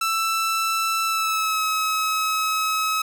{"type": "tone with pitch glide", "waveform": "sawtooth", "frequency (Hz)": [1327, 1282.5], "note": ["E6", "E6"], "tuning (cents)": [11, -48], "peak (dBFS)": -17, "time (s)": [0.01, 3.02], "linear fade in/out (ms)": 5, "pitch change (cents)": -59, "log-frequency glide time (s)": [1.05, 1.62], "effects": []}